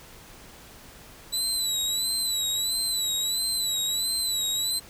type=tone with vibrato; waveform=25% pulse; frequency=3951 Hz; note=B7; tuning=in tune; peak=-20 dBFS; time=1.32-4.8 s; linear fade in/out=20 ms; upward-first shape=sine; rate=1.5 Hz; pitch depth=71 cents each way; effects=pink hiss -48 dBFS RMS until 4.89 s